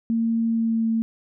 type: tone with pitch glide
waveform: sine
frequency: 228.2 to 225.3 Hz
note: A#3 to A3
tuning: -37 to +41 cents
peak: -19 dBFS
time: 0.1-1.02 s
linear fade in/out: 0 ms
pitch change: -22 cents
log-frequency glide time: 0.47-0.87 s
effects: none